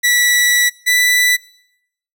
sawtooth tone pair in turn, 1953 / 1978 Hz, B6 / B6, -20 / +2 cents, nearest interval unison, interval 22 cents, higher second, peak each -7 dBFS, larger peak neither, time 0.03-0.7 / 0.86-1.37 s, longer first, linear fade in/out 20 ms, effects noise-tail reverb RT60 0.8 s tail -24 dB re dry

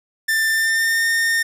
45% pulse tone with pitch glide, 1782 to 1824.7 Hz, A6 to A#6, +22 to -37 cents, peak -16 dBFS, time 0.28-1.43 s, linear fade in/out 10 ms, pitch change +41 cents, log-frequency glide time 0.47-1.06 s, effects none

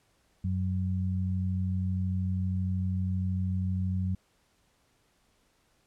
sine tone pair together, 92.8 / 185.6 Hz, F#2 / F#3, +6 / +6 cents, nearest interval octave, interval 1200 cents, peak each -28 / -32 dBFS, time 0.44-4.15 s, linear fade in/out 5 ms, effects pink hiss -69 dBFS RMS until 5.86 s + low-pass 11000 Hz 12 dB/octave

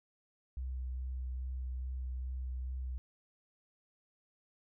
sine tone with vibrato, 63.7 Hz, C2, 46 cents flat, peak -36 dBFS, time 0.57-2.98 s, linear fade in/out 0 ms, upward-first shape sine, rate 2.4 Hz, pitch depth 15 cents each way, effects none

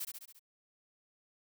blue noise with echo, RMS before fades -38 dBFS, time 0-0.05 s, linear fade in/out 10 ms, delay 69 ms, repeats 5, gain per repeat -4 dB, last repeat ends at 0.395 s, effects none

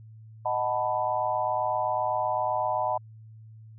sine chord, B dominant seventh, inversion first, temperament equal, 622.3 / 740 / 880 / 987.8 Hz, D#5 / F#5 / A5 / B5, 0 / 0 / 0 / 0 cents, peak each -30 dBFS, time 0.45-2.98 s, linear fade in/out 10 ms, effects added 110 Hz sine -45 dBFS peak until 3.78 s

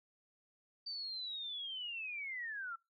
sine linear sweep, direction down, 4636 to 1318.5 Hz, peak -40 dBFS, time 0.86-2.76 s, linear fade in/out 10 ms, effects noise-tail reverb RT60 0.2 s tail -22 dB re dry

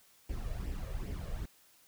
brown noise with flanger, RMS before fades -38 dBFS, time 0.29-1.46 s, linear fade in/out 5 ms, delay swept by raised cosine 0.37 to 1.77 ms, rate 2.5 Hz, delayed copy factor +0.6, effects white hiss -64 dBFS RMS until 1.87 s

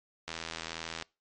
click train, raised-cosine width 0.2 ms, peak -19 dBFS, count 62, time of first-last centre 0.28-1.024 s, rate 82 Hz, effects noise-tail reverb RT60 0.3 s tail -25 dB re dry + MP3 48 kbps

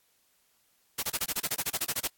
white noise bursts, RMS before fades -30 dBFS, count 15, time 0.98-2.077 s, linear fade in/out 10 ms, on 47 ms, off 28 ms, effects white hiss -69 dBFS RMS until 2.17 s + AAC 64 kbps

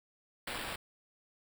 blue noise with sample-and-hold, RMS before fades -40 dBFS, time 0.47-0.76 s, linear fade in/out 5 ms, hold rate 6300 Hz, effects none

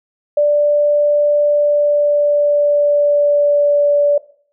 sine tone with pitch glide, 587.3 to 579.5 Hz, D5 to D5, 0 to -23 cents, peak -9 dBFS, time 0.37-4.18 s, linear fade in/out 5 ms, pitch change -23 cents, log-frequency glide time 1.41-3.97 s, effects noise-tail reverb RT60 0.5 s tail -17 dB re dry

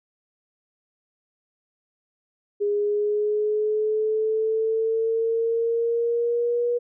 sine exponential sweep, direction up, 409.4 to 482.2 Hz, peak -20 dBFS, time 2.6-6.79 s, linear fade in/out 20 ms, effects none

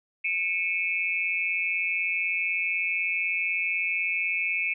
sine tone cluster, 2212 / 2416 / 2592 Hz, C#7 / D7 / E7, -4 / +48 / -30 cents, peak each -29 dBFS, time 0.24-4.74 s, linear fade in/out 10 ms, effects none

